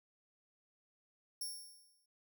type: tone with exponential decay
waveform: 15% pulse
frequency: 5490 Hz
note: F8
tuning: 31 cents flat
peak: -32 dBFS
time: 1.41-2.06 s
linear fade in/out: 5 ms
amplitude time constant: 140 ms
effects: none